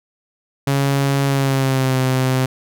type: tone with pitch glide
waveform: sawtooth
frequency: 138.59 to 130.06 Hz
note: C#3 to C3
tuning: 0 to -10 cents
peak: -11 dBFS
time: 0.67-2.46 s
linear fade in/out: 5 ms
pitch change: -110 cents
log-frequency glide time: 1.26-1.98 s
effects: none